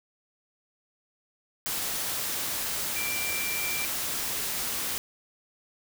sine tone in noise, 2355 Hz, D7, 4 cents sharp, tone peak -32 dBFS, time 2.96-3.85 s, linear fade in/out 0 ms, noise white, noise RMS -31 dBFS, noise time 1.66-4.98 s, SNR -4 dB, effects none

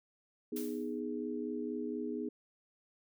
sine chord, G# minor, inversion first, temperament equal, 246.9 / 311.1 / 415.3 Hz, B3 / D#4 / G#4, 0 / 0 / 0 cents, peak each -39 / -40 / -40 dBFS, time 0.52-2.29 s, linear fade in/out 5 ms
blue noise with exponential decay, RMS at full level -42 dBFS, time 0.56-1 s, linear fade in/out 5 ms, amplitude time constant 95 ms
effects none

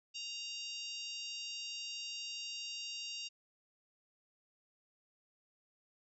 harmonic tone, 932.3 Hz, A#5, in tune, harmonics 3 / 4 / 5 / 6 / 7 / 8, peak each -44 / -50 / -47 / -50 / -54 / -56 dBFS, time 0.14-3.29 s, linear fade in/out 20 ms, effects none

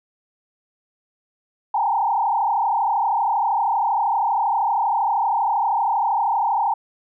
sine tone with frequency modulation, 865 Hz, A5, 30 cents flat, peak -17 dBFS, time 1.74-6.74 s, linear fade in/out 5 ms, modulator 32.7 Hz, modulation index 2.6, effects none

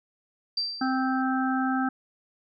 sine tone with exponential decay, 4689 Hz, D8, 4 cents flat, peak -23 dBFS, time 0.57-1.22 s, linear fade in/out 5 ms, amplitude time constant 140 ms
harmonic tone, 261.2 Hz, C4, 3 cents flat, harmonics 1 / 3 / 5 / 6, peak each -25 / -30 / -32 / -33 dBFS, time 0.81-1.89 s, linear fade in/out 5 ms
effects none

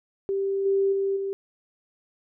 sine tone with level steps, 392 Hz, G4, in tune, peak -23 / -19 / -22 / -26 dBFS, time 0.29-1.33 s, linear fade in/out 0 ms, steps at 0.65 / 0.92 / 1.16 s, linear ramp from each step 10 ms, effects none

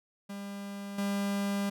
45% pulse tone with level steps, 200 Hz, G3, 35 cents sharp, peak -38 / -29 dBFS, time 0.29-1.7 s, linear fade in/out 10 ms, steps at 0.98 s, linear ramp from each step 5 ms, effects none

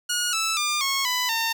10% pulse tone with pitch steps, 1443 / 1315.6 / 1199.5 / 1093.6 / 997.1 / 909 Hz, F#6 / E6 / D6 / C#6 / B5 / A#5, -44 / -4 / +36 / -24 / +16 / -44 cents, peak -14 dBFS, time 0.09-1.53 s, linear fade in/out 10 ms, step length 240 ms, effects 9-bit

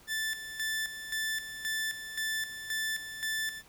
sawtooth tone with tremolo, 1760 Hz, A6, in tune, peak -27 dBFS, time 0.07-3.63 s, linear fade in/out 50 ms, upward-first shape square, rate 1.9 Hz, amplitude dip 65%, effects pink hiss -58 dBFS RMS until 3.68 s

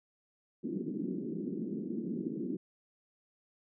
white band-pass noise, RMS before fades -37 dBFS, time 0.63-2.57 s, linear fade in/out 10 ms, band 170 to 360 Hz, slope 48 dB/octave, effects none

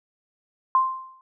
sine tone with exponential decay, 1046.5 Hz, C6, in tune, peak -13 dBFS, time 0.75-1.21 s, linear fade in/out 1 ms, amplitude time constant 100 ms, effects none

